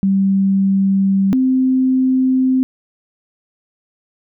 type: tone pair in turn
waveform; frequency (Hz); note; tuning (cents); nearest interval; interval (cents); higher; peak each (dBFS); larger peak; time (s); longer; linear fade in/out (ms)
sine; 194.4 / 259.5; G3 / C4; -14 / -14; perfect fourth; 500; second; -11; neither; 0.03-1.33 / 1.33-2.63; neither; 0
effects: none